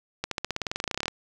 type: accelerating click train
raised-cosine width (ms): 0.2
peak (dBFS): -11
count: 20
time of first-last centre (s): 0.24-1.081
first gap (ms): 73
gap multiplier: 0.94
effects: none